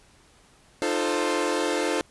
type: chord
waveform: sawtooth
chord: F dominant seventh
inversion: third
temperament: equal with one note detuned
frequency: 305.4 / 349.2 / 440 / 523.3 Hz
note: Eb4 / F4 / A4 / C5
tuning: -32 / 0 / 0 / 0 cents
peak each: -25 dBFS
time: 0.82-2.01 s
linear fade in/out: 0 ms
effects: pink hiss -57 dBFS RMS until 2.1 s + resampled to 24000 Hz